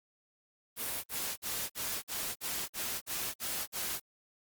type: noise bursts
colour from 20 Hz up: white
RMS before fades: -36 dBFS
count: 10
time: 0.76-4.001 s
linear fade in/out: 50 ms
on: 280 ms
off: 49 ms
effects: Opus 32 kbps